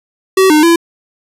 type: tone with pitch steps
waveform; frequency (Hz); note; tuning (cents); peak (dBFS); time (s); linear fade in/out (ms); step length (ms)
square; 380.5 / 304.8 / 336.9; F#4 / D#4 / E4; +48 / -36 / +38; -6; 0.37-0.76; 5; 130
effects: resampled to 32000 Hz + 8-bit